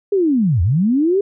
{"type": "linear two-way sweep", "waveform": "sine", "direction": "down then up", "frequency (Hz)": [415.3, 77.78, 410.6], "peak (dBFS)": -12, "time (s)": [0.12, 1.21], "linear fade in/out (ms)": 5, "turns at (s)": 0.62, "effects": []}